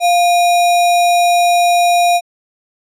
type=tone with sample-and-hold; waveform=sine; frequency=698.5 Hz; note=F5; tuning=in tune; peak=-8 dBFS; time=0-2.21 s; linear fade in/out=50 ms; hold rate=3150 Hz; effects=low-pass 11000 Hz 12 dB/octave